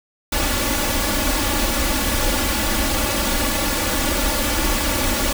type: noise with comb filter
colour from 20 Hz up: pink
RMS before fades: -20 dBFS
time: 0.32-5.33 s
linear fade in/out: 5 ms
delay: 3.5 ms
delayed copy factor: +1
effects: none